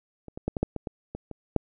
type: clicks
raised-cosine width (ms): 2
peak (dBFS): -28 / -23 / -13 / -15 / -10 / -18 / -18 / -21 / -24 / -8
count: 10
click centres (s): 0.283 / 0.375 / 0.48 / 0.568 / 0.63 / 0.763 / 0.872 / 1.15 / 1.313 / 1.563
effects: none